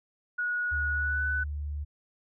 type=tone with pitch glide; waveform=sine; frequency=1456 to 1496.1 Hz; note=F#6 to F#6; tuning=-28 to +19 cents; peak=-27 dBFS; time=0.38-1.44 s; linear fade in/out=10 ms; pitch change=+47 cents; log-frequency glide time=0.9-1.23 s
type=tone; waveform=sine; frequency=73.3 Hz; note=D2; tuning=3 cents flat; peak=-31 dBFS; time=0.71-1.85 s; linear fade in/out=20 ms
effects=none